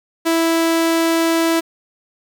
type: tone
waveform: sawtooth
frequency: 329.6 Hz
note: E4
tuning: in tune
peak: -10 dBFS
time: 0.25-1.61 s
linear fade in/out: 20 ms
effects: 8-bit